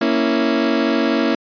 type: chord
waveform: 30% pulse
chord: A# diminished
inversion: none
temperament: equal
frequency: 233.1 / 277.2 / 329.6 Hz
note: A#3 / C#4 / E4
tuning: 0 / 0 / 0 cents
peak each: -17 dBFS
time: 0.01-1.35 s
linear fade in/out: 5 ms
effects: resampled to 11025 Hz